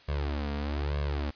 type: tone with flanger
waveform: sawtooth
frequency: 72.3 Hz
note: D2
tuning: 27 cents flat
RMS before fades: -31 dBFS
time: 0.08-1.31 s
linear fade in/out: 10 ms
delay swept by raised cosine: 1.8 to 4.3 ms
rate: 1.1 Hz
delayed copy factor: +0.95
effects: white hiss -56 dBFS RMS until 1.35 s + resampled to 11025 Hz